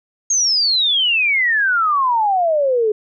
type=exponential sweep; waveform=sine; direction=down; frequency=6580 to 415.3 Hz; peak=-13 dBFS; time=0.3-2.92 s; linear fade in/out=5 ms; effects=none